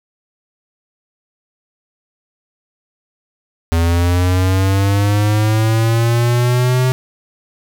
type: linear sweep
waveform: square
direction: up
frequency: 82.41 to 129 Hz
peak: -12 dBFS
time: 3.72-6.92 s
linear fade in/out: 0 ms
effects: none